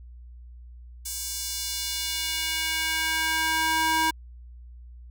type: tone with high-pass filter sweep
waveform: square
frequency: 319.9 Hz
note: D#4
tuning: 48 cents sharp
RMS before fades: -27 dBFS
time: 1.05-4.11 s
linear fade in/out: 10 ms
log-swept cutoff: 7300 to 820 Hz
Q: 1.2
effects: added 60 Hz sine -42 dBFS peak until 5.1 s